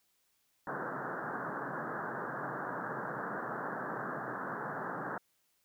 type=band-pass noise; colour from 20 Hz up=white; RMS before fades=-39 dBFS; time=0.67-5.18 s; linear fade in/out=2 ms; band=120 to 1700 Hz; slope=96 dB/octave; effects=white hiss -75 dBFS RMS until 5.64 s